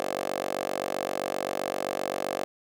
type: tone with high-pass filter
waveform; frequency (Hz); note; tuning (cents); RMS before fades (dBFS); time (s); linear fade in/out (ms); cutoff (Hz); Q
10% pulse; 47.67; G1; -48; -31; 0-2.44; 0; 500; 7.5
effects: none